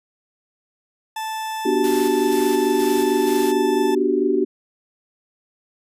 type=tone; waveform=40% pulse; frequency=878 Hz; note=A5; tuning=4 cents flat; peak=-24 dBFS; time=1.16-3.95 s; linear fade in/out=5 ms
type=chord; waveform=sine; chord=G major seventh; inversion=first; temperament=just; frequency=245 / 294 / 367.5 / 392 Hz; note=B3 / D4 / F#4 / G4; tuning=-14 / +2 / -12 / 0 cents; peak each=-25 / -22 / -20 / -21 dBFS; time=1.65-4.45 s; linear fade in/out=10 ms
type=noise with tremolo; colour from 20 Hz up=white; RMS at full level=-32 dBFS; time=1.84-3.52 s; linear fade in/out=2 ms; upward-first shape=square; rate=2.1 Hz; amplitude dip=40%
effects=resampled to 32000 Hz